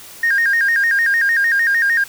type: tone with vibrato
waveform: sine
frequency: 1727 Hz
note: A6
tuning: 33 cents flat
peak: -11 dBFS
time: 0.23-2.04 s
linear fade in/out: 5 ms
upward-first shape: square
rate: 6.6 Hz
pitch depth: 120 cents each way
effects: tanh soft clip ceiling -9 dBFS + white hiss -38 dBFS RMS until 2.08 s